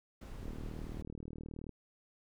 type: noise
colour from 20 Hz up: brown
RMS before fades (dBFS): -45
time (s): 0.21-1.02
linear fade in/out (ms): 5
type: click train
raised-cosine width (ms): 3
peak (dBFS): -32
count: 50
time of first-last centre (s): 0.43-1.693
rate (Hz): 38.8
effects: none